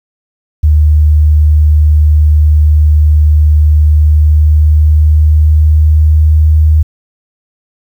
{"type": "tone with pitch glide", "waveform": "sine", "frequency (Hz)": [75.8, 77.39], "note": ["D#2", "D#2"], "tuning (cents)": [-45, -9], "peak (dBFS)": -3, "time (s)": [0.63, 6.83], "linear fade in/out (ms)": 10, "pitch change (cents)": 36, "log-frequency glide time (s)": [3.79, 6.53], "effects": ["7-bit"]}